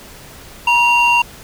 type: ring-modulated tone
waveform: triangle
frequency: 1861 Hz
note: A#6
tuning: 3 cents flat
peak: -4 dBFS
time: 0.67-1.22 s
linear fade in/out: 5 ms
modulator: 905 Hz
effects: tanh soft clip ceiling -3 dBFS + pink hiss -38 dBFS RMS until 1.43 s